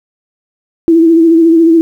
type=tone with vibrato; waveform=sine; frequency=329.6 Hz; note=E4; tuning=in tune; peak=-3 dBFS; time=0.88-1.81 s; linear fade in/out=0 ms; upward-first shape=sine; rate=14 Hz; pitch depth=42 cents each way; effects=7-bit